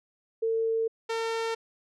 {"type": "tone pair in turn", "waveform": ["sine", "sawtooth"], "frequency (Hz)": [450.7, 453.8], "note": ["A4", "A#4"], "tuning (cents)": [42, -47], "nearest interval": "unison", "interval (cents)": 11, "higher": "second", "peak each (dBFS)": -24, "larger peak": "neither", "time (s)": [[0.42, 0.88], [1.09, 1.55]], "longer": "neither", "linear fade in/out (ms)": 10, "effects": ["low-pass 6000 Hz 12 dB/octave"]}